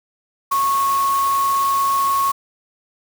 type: tone in noise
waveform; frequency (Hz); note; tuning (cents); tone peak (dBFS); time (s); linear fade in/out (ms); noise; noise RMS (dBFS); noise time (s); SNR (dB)
sine; 1100; C#6; -14; -15; 0.51-2.32; 10; white; -30; 0.51-2.32; +12
effects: none